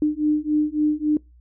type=beating tone pair; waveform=sine; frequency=300.1 / 303.7 Hz; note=D4 / D#4; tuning=+38 / -42 cents; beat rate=3.6 Hz; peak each=-21 dBFS; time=0.02-1.17 s; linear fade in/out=2 ms; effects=noise-tail reverb RT60 0.2 s tail -24 dB re dry + added 60 Hz sine -48 dBFS peak until 1.4 s